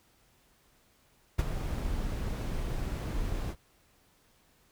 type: noise with ADSR envelope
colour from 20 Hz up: brown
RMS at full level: -24 dBFS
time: 1.38-3.56 s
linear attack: 15 ms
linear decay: 26 ms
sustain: -9 dB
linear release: 65 ms
effects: pink hiss -66 dBFS RMS until 4.71 s